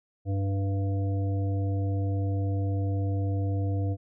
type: harmonic tone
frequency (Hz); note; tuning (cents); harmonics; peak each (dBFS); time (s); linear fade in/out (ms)
98.2; G2; +4; 1 / 3 / 5 / 7; -25 / -35 / -39 / -42; 0.25-3.97; 50
effects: none